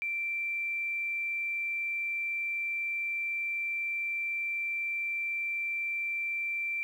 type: tone with quantisation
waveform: sine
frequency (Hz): 2349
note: D7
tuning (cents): 0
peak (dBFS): -30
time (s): 0.02-6.83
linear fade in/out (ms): 0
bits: 10
effects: none